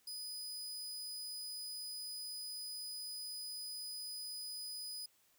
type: tone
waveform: sawtooth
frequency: 4978 Hz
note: D#8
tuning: in tune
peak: -40 dBFS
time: 0.07-5.06 s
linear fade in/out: 5 ms
effects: white hiss -72 dBFS RMS until 5.38 s